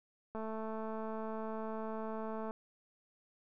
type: click train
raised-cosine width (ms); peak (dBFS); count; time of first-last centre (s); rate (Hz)
1; -29; 476; 0.35-2.509; 220
effects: none